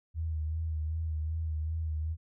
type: tone with vibrato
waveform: sine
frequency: 79.2 Hz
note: D#2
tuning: 31 cents sharp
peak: -30 dBFS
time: 0.14-2.17 s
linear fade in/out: 50 ms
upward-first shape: sine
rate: 2.6 Hz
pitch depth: 44 cents each way
effects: none